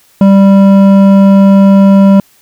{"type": "tone with hard clipping", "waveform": "sine", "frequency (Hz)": 196.2, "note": "G3", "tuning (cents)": 2, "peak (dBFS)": -3, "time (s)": [0.21, 2.2], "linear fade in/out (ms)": 2, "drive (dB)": 10, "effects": ["white hiss -47 dBFS RMS until 2.41 s"]}